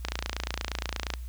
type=click train; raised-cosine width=0.2 ms; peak=-12 dBFS; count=32; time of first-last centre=0.05-1.138 s; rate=28.5 Hz; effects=added 60 Hz sine -35 dBFS peak until 1.28 s + white hiss -57 dBFS RMS until 1.28 s